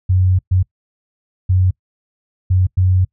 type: tone bursts at uneven times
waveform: sine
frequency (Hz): 92.5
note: F#2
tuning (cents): 0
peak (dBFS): -10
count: 5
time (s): 0.09-0.39 / 0.51-0.63 / 1.49-1.71 / 2.5-2.67 / 2.77-3.05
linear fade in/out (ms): 10
effects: noise-tail reverb RT60 0.1 s tail -24 dB re dry